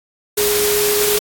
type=tone in noise; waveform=sine; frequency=415.3 Hz; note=G#4; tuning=in tune; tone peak=-16 dBFS; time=0.37-1.19 s; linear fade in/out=10 ms; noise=white; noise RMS=-18 dBFS; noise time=0.37-1.19 s; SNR=-1 dB; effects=AAC 64 kbps